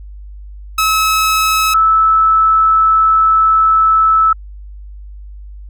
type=tone pair in turn; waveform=sawtooth / sine; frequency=1291 / 1309 Hz; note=E6 / E6; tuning=-37 / -13 cents; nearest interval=unison; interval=24 cents; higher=second; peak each=-7 dBFS; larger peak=neither; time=0.78-1.74 / 1.74-4.33 s; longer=second; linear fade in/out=5 ms; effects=added 50 Hz sine -29 dBFS peak until 5.69 s